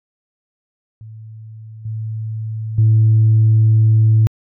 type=tone with level steps; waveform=sine; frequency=110 Hz; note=A2; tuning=in tune; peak=-32 / -21 / -7 dBFS; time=1.01-4.27 s; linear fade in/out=0 ms; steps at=1.85 / 2.78 s; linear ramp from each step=5 ms; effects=tanh soft clip ceiling -5 dBFS